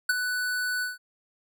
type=tone with ADSR envelope; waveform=square; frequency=1490 Hz; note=F#6; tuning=12 cents sharp; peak=-19 dBFS; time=0.09-0.98 s; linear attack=6 ms; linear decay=27 ms; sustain=-8 dB; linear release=160 ms; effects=none